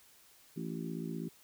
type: harmonic tone with a mistuned harmonic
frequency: 56.1 Hz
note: A1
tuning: 34 cents sharp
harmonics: 3 / 4 / 5 / 6 / 7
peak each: -40 / -42 / -44 / -46 / -47 dBFS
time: 0.56-1.29 s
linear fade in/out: 10 ms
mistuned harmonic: 7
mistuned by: -35 cents
effects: white hiss -62 dBFS RMS until 1.43 s